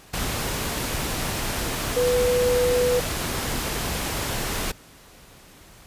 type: tone in noise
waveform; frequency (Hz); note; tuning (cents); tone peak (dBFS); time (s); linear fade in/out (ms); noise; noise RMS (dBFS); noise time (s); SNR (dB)
sine; 493.9; B4; 0; -18; 1.96-3; 10; pink; -27; 0.13-4.72; +6
effects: pink hiss -49 dBFS RMS until 5.86 s + resampled to 32000 Hz